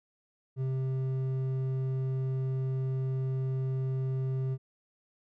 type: tone with hard clipping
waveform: sine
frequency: 131.6 Hz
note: C3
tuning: 10 cents sharp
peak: -30 dBFS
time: 0.56-4.58 s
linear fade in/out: 50 ms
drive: 6 dB
effects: none